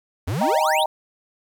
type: exponential sweep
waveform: square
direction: up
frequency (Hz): 78.9 to 4073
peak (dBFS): -23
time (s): 0.27-0.84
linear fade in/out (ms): 10
type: chord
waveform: sine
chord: Eb major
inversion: none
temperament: equal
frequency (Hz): 622.3 / 784 / 932.3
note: Eb5 / G5 / Bb5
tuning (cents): 0 / 0 / 0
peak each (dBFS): -22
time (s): 0.41-0.86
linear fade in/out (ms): 2
effects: 8-bit